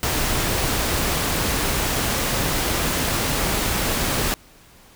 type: noise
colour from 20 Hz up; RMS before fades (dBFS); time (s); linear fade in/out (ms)
pink; -22; 0.03-4.34; 0
effects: pink hiss -50 dBFS RMS until 4.95 s